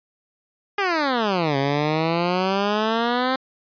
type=exponential two-way sweep; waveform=10% pulse; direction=down then up; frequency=415.3 to 135.9 to 264.3 Hz; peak=-11 dBFS; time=0.78-3.36 s; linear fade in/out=5 ms; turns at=1.57 s; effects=resampled to 11025 Hz